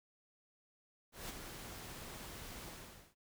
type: noise with ADSR envelope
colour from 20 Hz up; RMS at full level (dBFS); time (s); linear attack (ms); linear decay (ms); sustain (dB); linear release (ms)
pink; -43; 1.12-3.15; 170; 24; -6; 490
effects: none